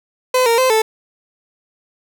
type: tone with pitch steps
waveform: 30% pulse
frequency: 509 / 462.8 / 517 / 439.7 Hz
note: C5 / A#4 / C5 / A4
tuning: -48 / -13 / -21 / -1 cents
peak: -9 dBFS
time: 0.34-0.82 s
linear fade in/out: 5 ms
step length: 120 ms
effects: none